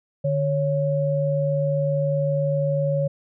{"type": "tone pair together", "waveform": "sine", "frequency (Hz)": [148.72, 554.4], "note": ["D3", "C#5"], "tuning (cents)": [22, 0], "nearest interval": "octave + major seventh", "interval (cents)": 2278, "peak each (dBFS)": -22, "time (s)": [0.24, 3.08], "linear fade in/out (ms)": 10, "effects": []}